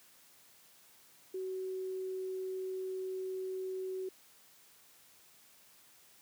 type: tone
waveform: sine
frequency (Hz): 375.6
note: F#4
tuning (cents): +26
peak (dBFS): -36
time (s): 1.34-4.09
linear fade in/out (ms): 5
effects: white hiss -62 dBFS RMS until 6.21 s + high-pass 80 Hz 12 dB/octave

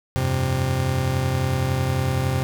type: chord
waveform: 40% pulse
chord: F suspended second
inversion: none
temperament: just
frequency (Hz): 87.31 / 98.22 / 130.96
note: F2 / G2 / C3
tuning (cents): 0 / +4 / +2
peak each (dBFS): -26 / -27 / -21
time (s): 0.16-2.43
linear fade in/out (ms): 0
effects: none

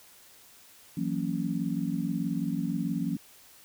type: chord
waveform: sine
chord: F# dominant seventh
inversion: third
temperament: just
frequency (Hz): 166.5 / 185 / 231.2 / 277.5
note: E3 / F#3 / A#3 / C#4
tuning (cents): +18 / 0 / -14 / +2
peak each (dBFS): -33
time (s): 0.97-3.17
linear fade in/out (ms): 5
effects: white hiss -55 dBFS RMS until 3.64 s

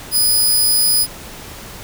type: tone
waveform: 10% pulse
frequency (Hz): 4978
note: D#8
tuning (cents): 0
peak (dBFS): -5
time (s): 0.11-1.07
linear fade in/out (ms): 50
effects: pink hiss -34 dBFS RMS until 1.83 s

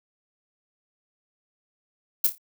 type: noise with echo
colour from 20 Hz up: violet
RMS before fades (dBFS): -19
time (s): 2.24-2.27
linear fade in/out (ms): 5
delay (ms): 28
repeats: 4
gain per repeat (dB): -9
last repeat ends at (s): 2.382
effects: none

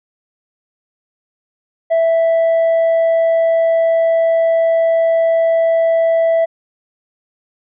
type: tone with tanh clipping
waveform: sine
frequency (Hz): 659.3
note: E5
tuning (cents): 0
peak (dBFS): -11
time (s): 1.9-6.46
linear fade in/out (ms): 20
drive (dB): 2
effects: none

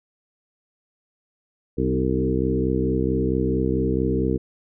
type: harmonic tone with a mistuned harmonic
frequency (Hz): 64.5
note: C2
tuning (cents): -24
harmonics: 1 / 2 / 3 / 4 / 5 / 6 / 7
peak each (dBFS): -27 / -27 / -27 / -27 / -27 / -27 / -27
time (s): 1.77-4.38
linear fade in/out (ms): 20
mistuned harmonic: 5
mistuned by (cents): -17
effects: none

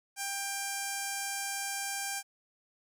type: tone with notch filter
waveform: 5% pulse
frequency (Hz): 793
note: G5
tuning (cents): +20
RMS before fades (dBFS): -36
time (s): 0.16-2.23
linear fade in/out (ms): 50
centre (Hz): 3700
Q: 1.5
effects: none

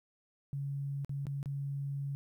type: tone with dropouts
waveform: sine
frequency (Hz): 140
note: C#3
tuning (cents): +18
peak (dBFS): -34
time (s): 0.53-2.15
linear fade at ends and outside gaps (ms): 0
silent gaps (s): 1.047-1.094 / 1.255-1.268 / 1.429-1.458
effects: 12-bit

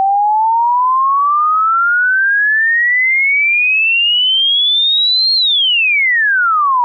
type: exponential two-way sweep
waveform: sine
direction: up then down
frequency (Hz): 768 to 4279 to 947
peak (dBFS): -9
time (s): 0-6.84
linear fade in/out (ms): 0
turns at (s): 5.34
effects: none

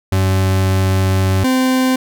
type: tone pair in turn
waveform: 40% pulse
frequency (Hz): 95 / 258.4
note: F#2 / C4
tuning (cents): +46 / -21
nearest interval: octave + perfect fourth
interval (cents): 1733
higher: second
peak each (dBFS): -11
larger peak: neither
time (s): 0.12-1.44 / 1.44-1.96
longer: first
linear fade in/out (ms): 5
effects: none

